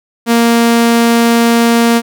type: tone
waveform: sawtooth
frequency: 233.1 Hz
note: A#3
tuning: in tune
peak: -3 dBFS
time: 0.26-2.02 s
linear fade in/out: 50 ms
effects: none